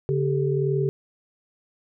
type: tone cluster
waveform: sine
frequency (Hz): 141.8 / 389.7 / 431.2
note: C#3 / G4 / A4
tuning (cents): +40 / -10 / -35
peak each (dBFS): -23 / -24 / -29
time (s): 0.09-0.89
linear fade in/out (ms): 0
effects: none